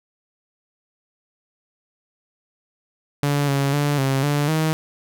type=tone with pitch steps; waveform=sawtooth; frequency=143.7 / 139.1 / 145.2 / 135.2 / 145.4 / 157.7 Hz; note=D3 / C#3 / D3 / C#3 / D3 / D#3; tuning=-37 / +6 / -19 / -43 / -17 / +24 cents; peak=-14 dBFS; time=3.23-4.73 s; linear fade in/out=0 ms; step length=250 ms; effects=none